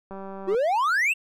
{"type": "click train", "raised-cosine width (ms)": 1, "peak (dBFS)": -25, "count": 86, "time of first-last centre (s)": [0.11, 0.548], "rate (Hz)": 194}
{"type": "exponential sweep", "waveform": "triangle", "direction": "up", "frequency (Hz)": [354.2, 2819], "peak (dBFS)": -18, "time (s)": [0.47, 1.14], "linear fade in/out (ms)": 20}
{"effects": []}